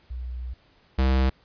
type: tone pair in turn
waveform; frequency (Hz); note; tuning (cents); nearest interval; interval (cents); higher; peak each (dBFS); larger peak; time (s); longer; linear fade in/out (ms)
sine / square; 61.74 / 65.57; B1 / C2; 0 / +4; minor second; 104; second; -30 / -19; second; 0.1-0.54 / 0.98-1.3; first; 10
effects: pink hiss -60 dBFS RMS until 1.44 s + resampled to 11025 Hz